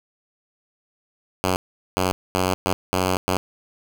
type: tone bursts at uneven times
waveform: 5% pulse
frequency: 92.5 Hz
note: F#2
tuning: in tune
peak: -8 dBFS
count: 6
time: 1.44-1.56 / 1.97-2.12 / 2.35-2.54 / 2.66-2.73 / 2.93-3.17 / 3.28-3.37 s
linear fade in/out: 0 ms
effects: none